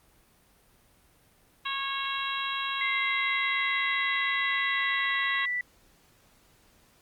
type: harmonic tone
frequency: 548 Hz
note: C#5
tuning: 20 cents flat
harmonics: 2 / 3 / 4 / 5 / 6 / 7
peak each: -33 / -37 / -39 / -36 / -37 / -37 dBFS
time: 1.65-5.46 s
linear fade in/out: 10 ms
type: tone with pitch glide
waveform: sine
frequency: 2083 to 1970.6 Hz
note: C7 to B6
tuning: -8 to -4 cents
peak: -27 dBFS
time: 2.81-5.61 s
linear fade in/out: 2 ms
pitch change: -96 cents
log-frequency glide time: 2.93-5.2 s
effects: pink hiss -62 dBFS RMS until 7.01 s + Opus 32 kbps